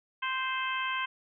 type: harmonic tone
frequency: 522 Hz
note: C5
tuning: 4 cents flat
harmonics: 2 / 3 / 4 / 5 / 6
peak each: -33 / -35 / -38 / -37 / -39 dBFS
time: 0.22-1.06 s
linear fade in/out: 10 ms
effects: none